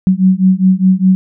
sine beating tone pair, 185 / 189.9 Hz, F#3 / F#3, 0 / +45 cents, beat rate 4.9 Hz, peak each -10 dBFS, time 0.07-1.15 s, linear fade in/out 0 ms, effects none

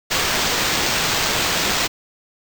violet noise with sample-and-hold, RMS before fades -20 dBFS, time 0.1-1.88 s, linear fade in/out 20 ms, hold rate 11025 Hz, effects none

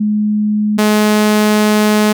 sine / sawtooth tone pair in turn, 210.7 / 211.9 Hz, G#3 / G#3, +25 / +35 cents, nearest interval unison, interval 10 cents, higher second, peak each -11 / -5 dBFS, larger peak second, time 0-0.78 / 0.78-2.13 s, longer second, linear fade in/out 10 ms, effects none

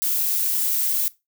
violet noise, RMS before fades -22 dBFS, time 0.02-1.08 s, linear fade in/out 0 ms, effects noise-tail reverb RT60 0.2 s tail -18 dB re dry

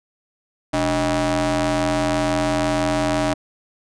sawtooth ring-modulated tone, 168 Hz, E3, 33 cents sharp, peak -11 dBFS, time 0.73-3.34 s, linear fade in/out 10 ms, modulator 461 Hz, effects resampled to 22050 Hz

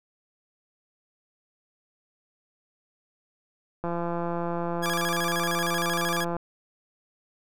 click train, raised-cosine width 1 ms, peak -17 dBFS, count 433, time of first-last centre 3.84-6.366 s, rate 171 Hz
sawtooth tone with vibrato, 1396.9 Hz, F6, in tune, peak -24 dBFS, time 4.82-6.25 s, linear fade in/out 20 ms, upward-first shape square, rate 13 Hz, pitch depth 300 cents each way
effects none

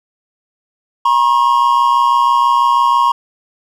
triangle tone pair together, 954.9 / 1081 Hz, A#5 / C#6, +41 / -44 cents, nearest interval major second, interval 215 cents, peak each -10 dBFS, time 1.05-3.12 s, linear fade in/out 5 ms, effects none

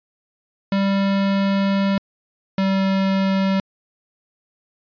square tone pair in turn, 196.5 / 193.01 Hz, G3 / G3, +4 / -27 cents, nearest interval unison, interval 31 cents, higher first, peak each -17 dBFS, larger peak neither, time 0.72-1.98 / 2.58-3.6 s, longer first, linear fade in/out 2 ms, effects resampled to 11025 Hz

